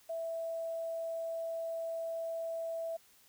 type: tone with quantisation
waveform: sine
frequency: 659.3 Hz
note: E5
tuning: in tune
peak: -35 dBFS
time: 0.09-2.97 s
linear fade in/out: 10 ms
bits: 10
effects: white hiss -64 dBFS RMS until 3.28 s